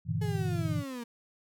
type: chord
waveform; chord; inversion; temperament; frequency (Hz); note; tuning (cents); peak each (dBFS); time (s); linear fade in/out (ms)
sine; E half-diminished seventh; first; just; 98.89 / 118.67 / 148.33 / 164.81; G2 / Bb2 / D3 / E3; +16 / +31 / +18 / 0; -34 / -34 / -35 / -33; 0.05-0.84; 50
type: linear sweep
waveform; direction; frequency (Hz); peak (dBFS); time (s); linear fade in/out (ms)
35% pulse; down; 428.9 to 229.9; -35; 0.21-1.04; 10
effects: none